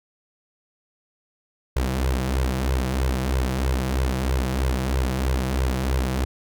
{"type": "tone with flanger", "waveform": "sawtooth", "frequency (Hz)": 64.9, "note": "C2", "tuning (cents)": -13, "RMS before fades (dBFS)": -23, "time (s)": [1.76, 6.25], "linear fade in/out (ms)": 5, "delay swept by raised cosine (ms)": [1.9, 6.1], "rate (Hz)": 3.1, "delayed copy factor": 0.85, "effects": []}